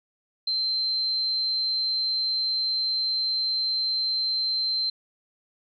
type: tone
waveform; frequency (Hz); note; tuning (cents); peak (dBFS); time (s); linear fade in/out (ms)
sine; 4115; C8; -30; -23; 0.47-4.9; 5
effects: none